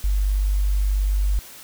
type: tone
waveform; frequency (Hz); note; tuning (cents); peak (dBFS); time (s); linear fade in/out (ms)
sine; 49.23; G1; +8; -17; 0.04-1.39; 0
effects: white hiss -42 dBFS RMS until 1.63 s